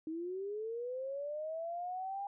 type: linear sweep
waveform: sine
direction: up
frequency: 311.1 to 809 Hz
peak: -37 dBFS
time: 0.07-2.27 s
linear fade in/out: 2 ms
effects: none